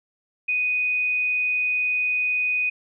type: tone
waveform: sine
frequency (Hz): 2489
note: D#7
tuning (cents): 0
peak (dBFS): -20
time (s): 0.48-2.7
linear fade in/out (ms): 10
effects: none